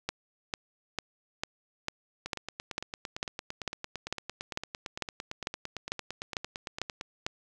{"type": "two click trains", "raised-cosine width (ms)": 0.2, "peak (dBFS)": [-13, -19], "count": [17, 43], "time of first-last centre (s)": [[0.09, 7.265], [2.26, 7.011]], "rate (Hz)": [2.23, 8.84], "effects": []}